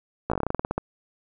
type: slowing click train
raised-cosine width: 1 ms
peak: -11 dBFS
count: 14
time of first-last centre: 0.3-0.78 s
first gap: 16 ms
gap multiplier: 1.13
effects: none